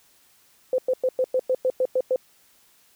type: tone bursts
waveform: sine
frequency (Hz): 513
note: C5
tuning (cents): -34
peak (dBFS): -18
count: 10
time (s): 0.73-2.16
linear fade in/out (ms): 2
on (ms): 53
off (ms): 100
effects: white hiss -59 dBFS RMS until 2.95 s